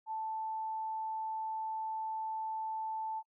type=tone; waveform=sine; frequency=880 Hz; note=A5; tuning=in tune; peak=-35 dBFS; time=0.06-3.23 s; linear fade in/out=50 ms; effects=noise-tail reverb RT60 0.1 s tail -25 dB re dry